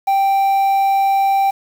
triangle tone with quantisation, 784 Hz, G5, in tune, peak -10 dBFS, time 0.07-1.51 s, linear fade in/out 10 ms, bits 6, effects none

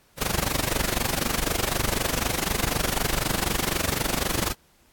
pink noise with amplitude modulation, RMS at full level -22 dBFS, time 0.17-4.55 s, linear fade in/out 50 ms, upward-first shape sine, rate 24 Hz, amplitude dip 90%, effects pink hiss -60 dBFS RMS until 4.92 s + AAC 64 kbps

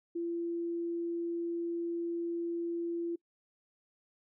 sine tone, 340 Hz, F4, 46 cents flat, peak -32 dBFS, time 0.15-3.16 s, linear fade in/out 10 ms, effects noise-tail reverb RT60 0.1 s tail -24 dB re dry

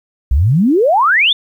sine exponential sweep, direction up, 57.6 to 3650 Hz, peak -8 dBFS, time 0.31-1.33 s, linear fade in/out 5 ms, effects 8-bit

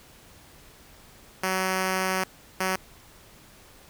5% pulse tone bursts at uneven times, 187.7 Hz, F#3, 25 cents sharp, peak -13 dBFS, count 2, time 1.43-2.24 / 2.6-2.76 s, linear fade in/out 5 ms, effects pink hiss -52 dBFS RMS until 3.89 s

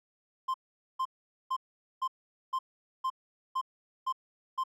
triangle tone bursts, 1046.5 Hz, C6, in tune, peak -26 dBFS, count 9, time 0.48-4.638 s, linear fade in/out 10 ms, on 62 ms, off 450 ms, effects none

